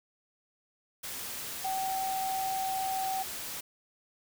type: tone in noise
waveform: sine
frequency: 765 Hz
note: G5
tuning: 42 cents flat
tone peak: -30 dBFS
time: 1.64-3.23 s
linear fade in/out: 10 ms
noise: white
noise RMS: -39 dBFS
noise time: 1.03-3.61 s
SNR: +6 dB
effects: none